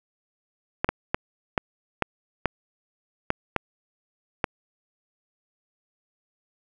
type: clicks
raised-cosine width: 0.5 ms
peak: -6 dBFS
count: 9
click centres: 0.845 / 0.89 / 1.145 / 1.578 / 2.023 / 2.457 / 3.304 / 3.563 / 4.442 s
effects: none